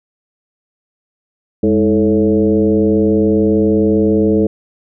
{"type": "tone with frequency modulation", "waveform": "sine", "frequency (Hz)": 321.5, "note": "E4", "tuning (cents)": -43, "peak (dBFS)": -9, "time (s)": [1.63, 4.47], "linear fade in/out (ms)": 5, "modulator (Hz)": 115, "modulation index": 1.5, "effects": []}